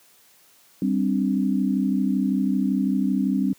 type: chord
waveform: sine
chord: G suspended fourth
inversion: none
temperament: just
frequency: 196 / 261.3 / 294 Hz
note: G3 / C4 / D4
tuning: 0 / -2 / +2 cents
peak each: -22 / -23 / -27 dBFS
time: 0.82-3.53 s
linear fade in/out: 2 ms
effects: white hiss -56 dBFS RMS until 3.58 s + high-pass 100 Hz 12 dB/octave